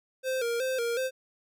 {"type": "tone with vibrato", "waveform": "square", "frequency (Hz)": 493.9, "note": "B4", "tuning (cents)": 0, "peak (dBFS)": -28, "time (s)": [0.23, 1.11], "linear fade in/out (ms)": 50, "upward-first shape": "square", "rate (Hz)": 2.7, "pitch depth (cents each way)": 90, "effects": []}